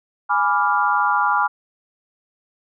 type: chord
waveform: sine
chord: G# diminished seventh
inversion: none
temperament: equal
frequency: 830.6 / 987.8 / 1174.7 / 1396.9 Hz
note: G#5 / B5 / D6 / F6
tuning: 0 / 0 / 0 / 0 cents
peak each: -21 dBFS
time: 0.29-1.48 s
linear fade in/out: 20 ms
effects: none